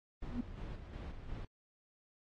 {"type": "tone with exponential growth", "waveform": "sine", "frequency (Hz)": 242.5, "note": "B3", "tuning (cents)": -31, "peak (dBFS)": -31, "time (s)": [0.22, 0.41], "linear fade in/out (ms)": 5, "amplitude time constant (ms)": 40}
{"type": "noise with tremolo", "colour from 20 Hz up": "brown", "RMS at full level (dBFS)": -43, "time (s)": [0.22, 1.45], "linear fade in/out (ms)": 5, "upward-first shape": "square", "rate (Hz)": 2.8, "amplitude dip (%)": 45}
{"effects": ["low-pass 4000 Hz 12 dB/octave", "AAC 48 kbps"]}